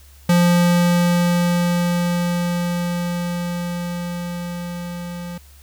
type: tone with level ramp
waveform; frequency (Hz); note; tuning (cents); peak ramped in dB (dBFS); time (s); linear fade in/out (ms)
square; 174.61; F3; 0; -12 to -29; 0.29-5.38; 5
effects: added 70 Hz sine -44 dBFS peak until 5.62 s + white hiss -51 dBFS RMS until 5.62 s